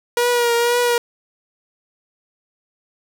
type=tone with vibrato; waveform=sawtooth; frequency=477.8 Hz; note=A#4; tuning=43 cents sharp; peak=-11 dBFS; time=0.17-0.98 s; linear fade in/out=2 ms; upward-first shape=triangle; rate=2 Hz; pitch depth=37 cents each way; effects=8-bit